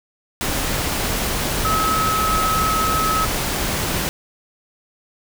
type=tone in noise; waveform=sine; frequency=1287 Hz; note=E6; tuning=42 cents flat; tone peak=-18 dBFS; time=1.65-3.25 s; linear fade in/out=0 ms; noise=pink; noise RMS=-22 dBFS; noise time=0.41-4.09 s; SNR=+1 dB; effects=none